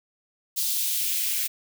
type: noise with high-pass filter sweep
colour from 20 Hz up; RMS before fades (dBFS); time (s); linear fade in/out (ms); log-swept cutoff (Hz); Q
blue; -26; 0.56-1.48; 20; 3900 to 2100; 1.6
effects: none